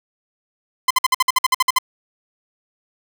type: tone bursts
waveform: sawtooth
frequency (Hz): 1030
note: C6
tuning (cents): -28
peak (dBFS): -8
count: 12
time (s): 0.88-1.786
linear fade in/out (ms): 5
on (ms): 26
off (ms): 54
effects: none